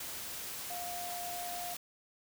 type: tone in noise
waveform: sine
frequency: 706 Hz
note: F5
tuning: 19 cents sharp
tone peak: -40 dBFS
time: 0.7-1.74 s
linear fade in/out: 5 ms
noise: white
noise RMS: -42 dBFS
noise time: 0-1.77 s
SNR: -1 dB
effects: none